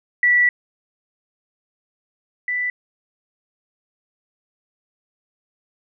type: tone pair in turn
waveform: sine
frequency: 1955 / 1981.1 Hz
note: B6 / B6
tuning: -18 / +5 cents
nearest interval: unison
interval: 23 cents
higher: second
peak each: -12 / -20 dBFS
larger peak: first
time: 0.23-0.49 / 2.48-2.7 s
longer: first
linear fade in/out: 2 ms
effects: none